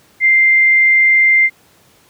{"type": "tone", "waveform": "sine", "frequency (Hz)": 2093, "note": "C7", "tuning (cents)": 0, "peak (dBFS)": -7, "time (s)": [0.2, 1.5], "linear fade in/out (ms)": 50, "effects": ["pink hiss -50 dBFS RMS until 2.09 s", "high-pass 100 Hz 12 dB/octave"]}